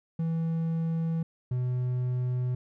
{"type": "tone pair in turn", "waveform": "triangle", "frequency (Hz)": [163.9, 125.29], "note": ["E3", "B2"], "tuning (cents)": [-10, 25], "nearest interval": "perfect fourth", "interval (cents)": 465, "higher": "first", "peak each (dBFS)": [-24, -24], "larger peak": "neither", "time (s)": [[0.19, 1.23], [1.51, 2.55]], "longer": "neither", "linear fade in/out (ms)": 5, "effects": []}